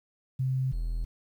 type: tone pair in turn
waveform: sine / triangle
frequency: 130.81 / 41.43 Hz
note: C3 / E1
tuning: 0 / +9 cents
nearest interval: octave + minor sixth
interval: 1991 cents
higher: first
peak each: -25 / -26 dBFS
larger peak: first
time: 0.39-0.72 / 0.72-1.05 s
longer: neither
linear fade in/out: 10 ms
effects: 10-bit

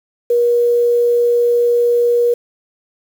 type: tone with quantisation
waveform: sine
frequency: 478.2 Hz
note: A#4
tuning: 44 cents sharp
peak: -10 dBFS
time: 0.3-2.34 s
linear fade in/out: 5 ms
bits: 6
effects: none

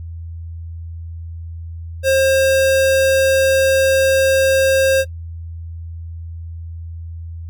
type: tone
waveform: square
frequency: 534 Hz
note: C5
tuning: 35 cents sharp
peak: -12 dBFS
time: 2.03-5.05 s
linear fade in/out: 50 ms
effects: noise-tail reverb RT60 0.1 s tail -21 dB re dry + added 83 Hz sine -27 dBFS peak until 7.49 s

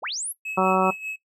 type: linear sweep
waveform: sine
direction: up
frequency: 261.6 to 11840 Hz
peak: -27 dBFS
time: 0.02-0.33 s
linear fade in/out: 20 ms
type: tone with tremolo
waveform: triangle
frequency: 2577 Hz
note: E7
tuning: 40 cents flat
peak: -27 dBFS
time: 0.45-1.16 s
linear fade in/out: 5 ms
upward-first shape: sine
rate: 5.1 Hz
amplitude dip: 70%
type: harmonic tone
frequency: 187.9 Hz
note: F#3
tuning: 27 cents sharp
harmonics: 1 / 2 / 3 / 4 / 5 / 6 / 7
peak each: -25 / -25 / -25 / -25 / -25 / -25 / -25 dBFS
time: 0.57-0.91 s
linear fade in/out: 10 ms
effects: noise-tail reverb RT60 0.1 s tail -17 dB re dry

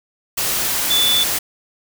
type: tone in noise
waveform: sine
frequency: 3481 Hz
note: A7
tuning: 19 cents flat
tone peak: -14 dBFS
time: 0.9-1.24 s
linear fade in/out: 10 ms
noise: white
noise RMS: -20 dBFS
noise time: 0.37-1.39 s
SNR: +3 dB
effects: none

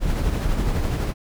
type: noise with tremolo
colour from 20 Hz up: brown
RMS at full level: -20 dBFS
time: 0-1.14 s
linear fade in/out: 50 ms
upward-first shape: triangle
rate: 12 Hz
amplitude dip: 40%
effects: none

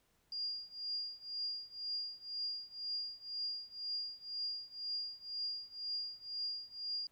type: tone with tremolo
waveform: sine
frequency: 4819 Hz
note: D8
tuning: 44 cents sharp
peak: -35 dBFS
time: 0.32-7.07 s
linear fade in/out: 2 ms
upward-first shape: triangle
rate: 2 Hz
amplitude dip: 95%
effects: pink hiss -75 dBFS RMS until 7.11 s

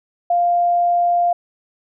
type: tone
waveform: sine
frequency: 698.5 Hz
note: F5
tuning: in tune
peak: -13 dBFS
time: 0.3-1.33 s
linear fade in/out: 5 ms
effects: none

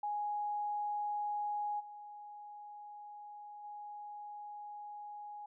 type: tone with level steps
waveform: sine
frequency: 830.6 Hz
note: G#5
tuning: in tune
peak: -34 / -47 / -44 dBFS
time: 0.03-5.46 s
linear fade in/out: 5 ms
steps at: 1.79 / 3.63 s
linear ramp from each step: 20 ms
effects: none

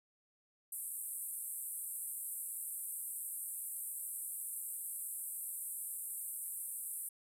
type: band-pass noise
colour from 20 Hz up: pink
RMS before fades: -43 dBFS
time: 0.72-7.09 s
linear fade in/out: 5 ms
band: 8200 to 14000 Hz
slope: 96 dB/octave
effects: none

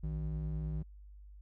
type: ring-modulated tone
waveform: triangle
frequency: 107.9 Hz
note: A2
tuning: 33 cents flat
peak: -29 dBFS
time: 0.03-0.83 s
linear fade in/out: 10 ms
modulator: 48 Hz
effects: added 50 Hz sine -50 dBFS peak until 1.41 s

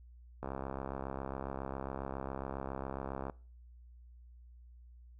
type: click train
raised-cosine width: 1 ms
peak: -25 dBFS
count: 194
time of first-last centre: 0.43-3.298 s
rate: 67.3 Hz
effects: noise-tail reverb RT60 0.4 s tail -23 dB re dry + added 60 Hz sine -53 dBFS peak until 5.19 s

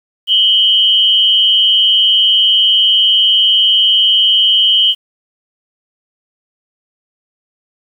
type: tone pair together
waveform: sine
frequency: 2960 / 3160 Hz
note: F#7 / G7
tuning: 0 / +13 cents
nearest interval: minor second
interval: 113 cents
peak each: -10 dBFS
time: 0.27-4.95 s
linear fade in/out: 50 ms
effects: 7-bit

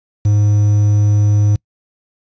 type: tone with quantisation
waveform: triangle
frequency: 103.83 Hz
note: G#2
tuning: in tune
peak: -7 dBFS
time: 0.25-1.56 s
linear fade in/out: 5 ms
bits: 6
effects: noise-tail reverb RT60 0.1 s tail -26 dB re dry + resampled to 16000 Hz

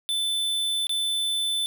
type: tone with dropouts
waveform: square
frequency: 3520 Hz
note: A7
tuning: in tune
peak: -24 dBFS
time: 0.09-1.66 s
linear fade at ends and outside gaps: 0 ms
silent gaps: 0.869-0.894 s
effects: none

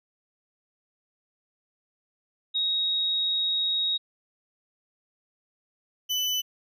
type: tone pair in turn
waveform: sine / 35% pulse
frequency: 3777 / 2998 Hz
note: A#7 / F#7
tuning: +22 / +22 cents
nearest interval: major third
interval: 400 cents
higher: first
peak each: -23 dBFS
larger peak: neither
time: 2.54-3.98 / 6.09-6.42 s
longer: first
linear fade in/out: 20 ms
effects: none

